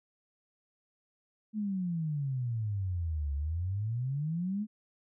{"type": "exponential two-way sweep", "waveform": "sine", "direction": "down then up", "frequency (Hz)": [219.4, 69.3, 219.4], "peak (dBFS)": -30, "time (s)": [1.53, 4.67], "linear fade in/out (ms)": 50, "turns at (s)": 3.34, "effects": []}